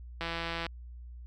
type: click train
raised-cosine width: 0.3 ms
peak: -19 dBFS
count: 77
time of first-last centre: 0.21-0.665 s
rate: 167 Hz
effects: added 60 Hz sine -43 dBFS peak until 1.26 s